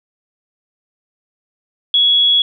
sine tone, 3355 Hz, G#7, 17 cents sharp, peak -9 dBFS, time 1.94-2.42 s, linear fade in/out 2 ms, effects none

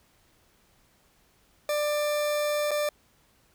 40% pulse tone with dropouts, 593 Hz, D5, 17 cents sharp, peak -24 dBFS, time 1.69-2.89 s, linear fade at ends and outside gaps 2 ms, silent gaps 2.709-2.714 s, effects pink hiss -64 dBFS RMS until 3.54 s

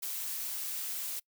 blue noise with ADSR envelope, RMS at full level -35 dBFS, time 0.02-1.2 s, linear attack 13 ms, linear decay 9 ms, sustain -2 dB, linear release 13 ms, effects noise-tail reverb RT60 0.1 s tail -25 dB re dry

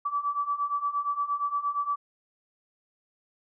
sine beating tone pair, 1149 / 1157.6 Hz, D6 / D6, -38 / -25 cents, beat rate 8.6 Hz, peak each -31 / -28 dBFS, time 0.05-1.96 s, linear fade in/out 10 ms, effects none

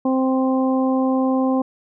harmonic tone, 261.6 Hz, C4, in tune, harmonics 1 / 2 / 3 / 4, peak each -17 / -23 / -27 / -29 dBFS, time 0.05-1.62 s, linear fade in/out 5 ms, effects none

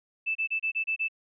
sine tone bursts, 2637 Hz, E7, in tune, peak -25 dBFS, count 7, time 0.26-1.085 s, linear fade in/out 20 ms, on 93 ms, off 29 ms, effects none

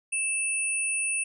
sine tone pair together, 2637 / 9397 Hz, E7 / D9, 0 / 0 cents, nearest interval octave + minor seventh, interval 2200 cents, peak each -28 dBFS, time 0.12-1.24 s, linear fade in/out 10 ms, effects none

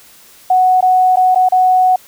sine tone with dropouts, 740 Hz, F#5, in tune, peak -7 dBFS, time 0.5-1.96 s, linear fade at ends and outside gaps 5 ms, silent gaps 0.808-0.825 / 1.159-1.169 / 1.348-1.357 / 1.488-1.521 s, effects white hiss -43 dBFS RMS until 2.07 s

